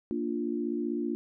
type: chord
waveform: sine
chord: Bb major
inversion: none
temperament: equal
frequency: 233.1 / 293.7 / 349.2 Hz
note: Bb3 / D4 / F4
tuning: 0 / 0 / 0 cents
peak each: -33 dBFS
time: 0.11-1.15 s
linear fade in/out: 0 ms
effects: none